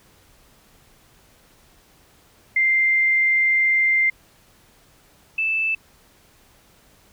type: tone pair in turn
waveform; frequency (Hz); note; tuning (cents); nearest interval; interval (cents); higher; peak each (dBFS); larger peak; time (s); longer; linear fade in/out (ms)
sine; 2093 / 2637; C7 / E7; 0 / 0; major third; 400; second; -15 / -19; first; 2.56-4.1 / 5.38-5.75; first; 5
effects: pink hiss -55 dBFS RMS until 7.12 s